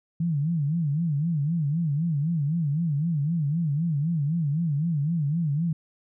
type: tone with vibrato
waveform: sine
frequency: 155.56 Hz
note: D#3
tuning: in tune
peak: -22 dBFS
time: 0.2-5.73 s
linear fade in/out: 5 ms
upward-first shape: sine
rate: 3.9 Hz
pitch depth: 180 cents each way
effects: none